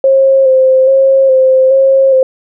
sine tone with vibrato, 530 Hz, C5, 22 cents sharp, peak -4 dBFS, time 0.04-2.23 s, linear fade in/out 2 ms, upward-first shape square, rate 1.2 Hz, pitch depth 24 cents each way, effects none

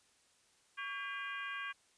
harmonic tone with a mistuned harmonic, 402.6 Hz, G4, 46 cents sharp, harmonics 3 / 4 / 5 / 6 / 7 / 8, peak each -45 / -42 / -50 / -47 / -51 / -55 dBFS, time 0.77-1.73 s, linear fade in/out 20 ms, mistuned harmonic 3, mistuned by -120 cents, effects white hiss -70 dBFS RMS until 1.97 s + resampled to 22050 Hz

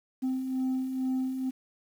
sine beating tone pair, 257.9 / 260.1 Hz, C4 / C4, -25 / -10 cents, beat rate 2.2 Hz, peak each -34 / -26 dBFS, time 0.22-1.51 s, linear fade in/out 20 ms, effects tanh soft clip ceiling -25 dBFS + 9-bit

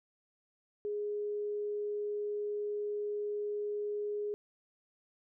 sine tone, 415.2 Hz, G#4, in tune, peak -33 dBFS, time 0.85-4.34 s, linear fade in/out 0 ms, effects none

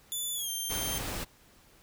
10% pulse tone with pitch glide, 3490 to 3164 Hz, A7 to G7, -15 to +15 cents, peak -25 dBFS, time 0.12-0.98 s, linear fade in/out 0 ms, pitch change -170 cents, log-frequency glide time 0.34-0.49 s
pink noise, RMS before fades -36 dBFS, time 0.69-1.25 s, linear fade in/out 20 ms
effects pink hiss -60 dBFS RMS until 1.82 s

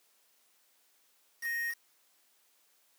triangle tone with quantisation, 1864.7 Hz, A#6, in tune, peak -30 dBFS, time 1.41-1.75 s, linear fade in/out 50 ms, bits 7, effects white hiss -69 dBFS RMS until 2.98 s + high-pass 300 Hz 12 dB/octave

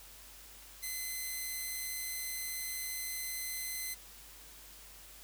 5% pulse tone, 2043 Hz, C7, 42 cents flat, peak -27 dBFS, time 0.82-3.95 s, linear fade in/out 20 ms, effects added 50 Hz sine -59 dBFS peak until 5.23 s + white hiss -54 dBFS RMS until 5.23 s

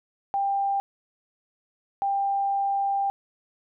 sine tone pair in turn, 793 / 793 Hz, G5 / G5, +20 / +20 cents, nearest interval unison, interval 0 cents, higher neither, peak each -22 dBFS, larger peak neither, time 0.34-0.8 / 2.02-3.1 s, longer second, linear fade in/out 0 ms, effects none

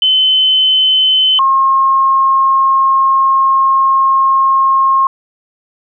sine tone pair in turn, 3050 / 1074.6 Hz, G7 / C6, -48 / +46 cents, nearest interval octave + tritone, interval 1806 cents, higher first, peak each -7 dBFS, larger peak neither, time 0.02-1.39 / 1.39-5.07 s, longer second, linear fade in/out 2 ms, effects none

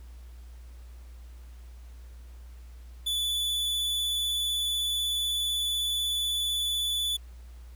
45% pulse tone with vibrato, 3467 Hz, A7, 26 cents flat, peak -26 dBFS, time 3.06-7.17 s, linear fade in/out 10 ms, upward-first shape triangle, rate 16 Hz, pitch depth 10 cents each way, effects added 60 Hz sine -43 dBFS peak until 7.75 s + pink hiss -61 dBFS RMS until 7.75 s

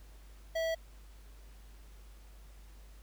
square tone with notch filter, 653 Hz, E5, 17 cents flat, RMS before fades -33 dBFS, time 0.55-0.75 s, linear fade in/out 10 ms, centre 10000 Hz, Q 0.54, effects added 50 Hz sine -51 dBFS peak until 3.02 s + pink hiss -63 dBFS RMS until 3.02 s

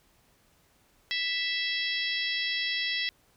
harmonic tone, 659.3 Hz, E5, in tune, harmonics 3 / 4 / 5 / 6 / 7 / 8, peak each -32 / -36 / -33 / -36 / -39 / -37 dBFS, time 1.11-3.09 s, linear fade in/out 0 ms, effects pink hiss -65 dBFS RMS until 3.36 s

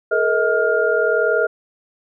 sine tone cluster, 430.3 / 470.8 / 637 / 1411 Hz, A4 / A#4 / D#5 / F6, -39 / +17 / +41 / +17 cents, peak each -20 dBFS, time 0.11-1.47 s, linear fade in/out 10 ms, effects none

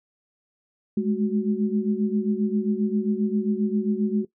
sine tone cluster, 206.2 / 213.7 / 371.5 Hz, G#3 / G#3 / F#4, -12 / +50 / +7 cents, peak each -25 / -24 / -28 dBFS, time 0.97-4.25 s, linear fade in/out 5 ms, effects noise-tail reverb RT60 0.1 s tail -18 dB re dry

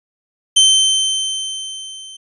sawtooth tone with level ramp, 3100 Hz, G7, 20 cents flat, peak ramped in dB -3 to -30 dBFS, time 0.56-2.17 s, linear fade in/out 10 ms, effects resampled to 24000 Hz

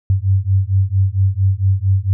sine beating tone pair, 94.3 / 98.7 Hz, F#2 / G2, +33 / +12 cents, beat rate 4.4 Hz, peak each -15 dBFS, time 0.1-2.13 s, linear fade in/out 0 ms, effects none

